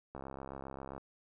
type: click train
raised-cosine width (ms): 1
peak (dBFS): -30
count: 57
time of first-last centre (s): 0.15-0.98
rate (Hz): 67.5
effects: none